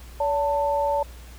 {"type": "tone pair together", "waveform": "sine", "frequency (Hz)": [571.1, 890], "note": ["D5", "A5"], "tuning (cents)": [-49, 20], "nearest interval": "minor sixth", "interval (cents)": 769, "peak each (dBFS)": -23, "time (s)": [0.2, 1.03], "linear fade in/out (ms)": 5, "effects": ["added 60 Hz sine -40 dBFS peak until 1.38 s", "pink hiss -49 dBFS RMS until 1.38 s"]}